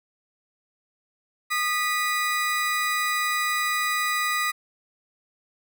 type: tone pair together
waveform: 35% pulse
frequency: 1229 / 1964 Hz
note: D#6 / B6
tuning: -22 / -10 cents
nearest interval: minor sixth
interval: 812 cents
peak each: -24 dBFS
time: 1.5-4.52 s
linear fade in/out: 20 ms
effects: none